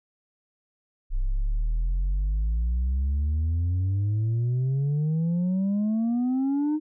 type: exponential sweep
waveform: sine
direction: up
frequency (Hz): 30.87 to 311.1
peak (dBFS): -19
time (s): 1.1-6.8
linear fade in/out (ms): 50
effects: tanh soft clip ceiling -21 dBFS